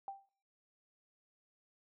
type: tone with exponential decay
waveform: sine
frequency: 786 Hz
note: G5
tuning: 4 cents sharp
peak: -37 dBFS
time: 0.08-0.29 s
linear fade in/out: 1 ms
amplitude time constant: 44 ms
effects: noise-tail reverb RT60 0.4 s tail -18 dB re dry